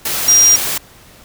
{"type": "tone in noise", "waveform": "sine", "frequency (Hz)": 5700, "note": "F8", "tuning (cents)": 34, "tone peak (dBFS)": -6, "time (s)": [0.28, 0.56], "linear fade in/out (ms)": 5, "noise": "white", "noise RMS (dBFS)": -19, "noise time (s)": [0.05, 0.78], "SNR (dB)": 10, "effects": ["pink hiss -43 dBFS RMS until 1.24 s"]}